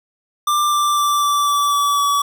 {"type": "tone with pitch steps", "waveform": "square", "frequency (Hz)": [1186, 1178.5, 1171, 1163.6, 1156.2, 1148.9, 1141.6], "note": ["D6", "D6", "D6", "D6", "D6", "D6", "D6"], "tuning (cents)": [17, 6, -5, -16, -27, -38, -49], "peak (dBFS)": -15, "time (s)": [0.47, 2.22], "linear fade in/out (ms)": 5, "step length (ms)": 250, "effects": []}